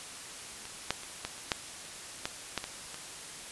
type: clicks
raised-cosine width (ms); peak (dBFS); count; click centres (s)
0.2; -26 / -10 / -26 / -16 / -29 / -9 / -14 / -13 / -19 / -24; 10; 0.654 / 0.906 / 1.034 / 1.25 / 1.379 / 1.518 / 2.255 / 2.577 / 2.641 / 2.944
effects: white hiss -44 dBFS RMS until 3.51 s + resampled to 24000 Hz